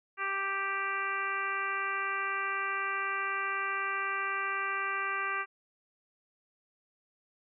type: harmonic tone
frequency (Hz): 392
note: G4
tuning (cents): 0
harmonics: 1 / 2 / 3 / 4 / 5 / 6 / 7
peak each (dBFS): -44 / -45 / -34 / -36 / -38 / -39 / -43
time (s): 0.17-5.46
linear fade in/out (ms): 50
effects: none